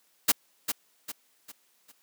white noise with echo, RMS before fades -20 dBFS, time 0.28-0.32 s, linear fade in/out 10 ms, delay 400 ms, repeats 4, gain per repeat -8 dB, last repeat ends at 1.92 s, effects white hiss -67 dBFS RMS until 2.02 s + high-pass 200 Hz 12 dB/octave

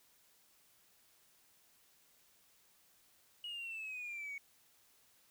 sine exponential sweep, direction down, 2907 to 2217 Hz, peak -40 dBFS, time 3.44-4.38 s, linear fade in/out 2 ms, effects tanh soft clip ceiling -39 dBFS + white hiss -69 dBFS RMS until 5.3 s

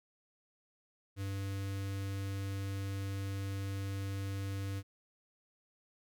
square tone with notch filter, 98 Hz, G2, in tune, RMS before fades -38 dBFS, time 1.16-4.83 s, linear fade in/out 50 ms, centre 810 Hz, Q 1.3, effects none

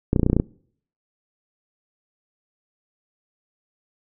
clicks, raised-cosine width 3 ms, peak -5 dBFS, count 9, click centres 0.131 / 0.162 / 0.196 / 0.232 / 0.264 / 0.299 / 0.331 / 0.366 / 0.399 s, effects noise-tail reverb RT60 0.6 s tail -24 dB re dry

